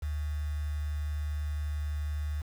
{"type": "tone with quantisation", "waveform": "sine", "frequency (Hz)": 74.5, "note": "D2", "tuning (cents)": 25, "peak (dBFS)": -30, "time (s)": [0.02, 2.42], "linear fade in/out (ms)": 10, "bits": 8, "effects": []}